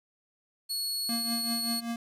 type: tone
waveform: sawtooth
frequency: 4363 Hz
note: C#8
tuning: 28 cents flat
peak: -27 dBFS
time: 0.69-1.81 s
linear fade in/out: 20 ms
type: tone with tremolo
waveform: square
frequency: 233.1 Hz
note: A#3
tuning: in tune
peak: -30 dBFS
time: 1.09-1.96 s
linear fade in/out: 2 ms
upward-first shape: triangle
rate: 5.2 Hz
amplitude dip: 80%
effects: resampled to 32000 Hz + 10-bit